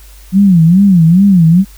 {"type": "tone with vibrato", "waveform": "sine", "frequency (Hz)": 180.2, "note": "F#3", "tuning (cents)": -45, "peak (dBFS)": -3, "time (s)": [0.32, 1.65], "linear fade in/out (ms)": 50, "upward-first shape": "sine", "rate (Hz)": 2.4, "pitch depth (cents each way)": 200, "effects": ["added 50 Hz sine -34 dBFS peak until 1.77 s", "white hiss -42 dBFS RMS until 1.77 s"]}